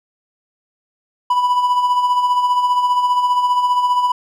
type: tone with tremolo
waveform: triangle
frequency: 987.8 Hz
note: B5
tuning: in tune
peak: -9 dBFS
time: 1.3-4.12 s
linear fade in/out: 5 ms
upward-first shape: sine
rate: 15 Hz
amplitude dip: 50%
effects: none